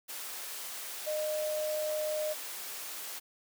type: tone in noise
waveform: sine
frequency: 613 Hz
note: D#5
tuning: 26 cents flat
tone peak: -30 dBFS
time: 1.06-2.34 s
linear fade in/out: 20 ms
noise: white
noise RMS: -41 dBFS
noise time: 0.08-3.2 s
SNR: +8 dB
effects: high-pass 400 Hz 12 dB/octave